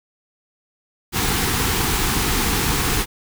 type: band-stop noise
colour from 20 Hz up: pink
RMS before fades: -20 dBFS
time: 1.12-3.06 s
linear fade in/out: 50 ms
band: 490 to 720 Hz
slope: 96 dB/octave
effects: none